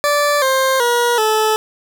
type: tone with pitch steps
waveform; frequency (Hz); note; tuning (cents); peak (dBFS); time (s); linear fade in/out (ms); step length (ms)
20% pulse; 583 / 528.5 / 479 / 434.2; D5 / C5 / A#4 / A4; -13 / +17 / +47 / -23; -8; 0.04-1.56; 0; 380
effects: none